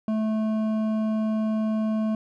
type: tone with hard clipping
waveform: sine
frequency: 217.8 Hz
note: A3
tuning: 17 cents flat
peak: -24 dBFS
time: 0.08-2.15 s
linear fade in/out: 2 ms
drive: 9 dB
effects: none